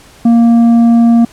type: tone with tanh clipping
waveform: sine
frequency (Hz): 233.1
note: A#3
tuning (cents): 0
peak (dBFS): -5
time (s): 0.25-1.25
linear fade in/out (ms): 5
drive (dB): 6
effects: pink hiss -40 dBFS RMS until 1.32 s + low-pass 11000 Hz 12 dB/octave